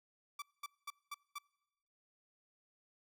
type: tone bursts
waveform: sawtooth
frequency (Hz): 1161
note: D6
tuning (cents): -20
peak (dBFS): -38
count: 5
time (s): 0.39-1.385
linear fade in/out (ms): 5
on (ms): 31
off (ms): 210
effects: noise-tail reverb RT60 1.0 s tail -26 dB re dry